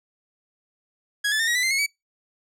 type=tone with pitch steps; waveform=sawtooth; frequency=1661.2 / 1737.8 / 1817.8 / 1901.6 / 1989.3 / 2081 / 2177 / 2277 Hz; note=G#6 / A6 / A#6 / A#6 / B6 / C7 / C#7 / C#7; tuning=0 / -22 / -44 / +34 / +12 / -10 / -32 / +46 cents; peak=-17 dBFS; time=1.24-1.864 s; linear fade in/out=10 ms; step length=78 ms; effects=noise-tail reverb RT60 0.2 s tail -26 dB re dry + low-pass 11000 Hz 12 dB/octave